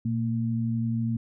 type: tone pair together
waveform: sine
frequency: 118.09 / 228 Hz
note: A#2 / A#3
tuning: +23 / -38 cents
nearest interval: major seventh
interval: 1139 cents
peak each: -27 dBFS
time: 0.05-1.17 s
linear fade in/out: 5 ms
effects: none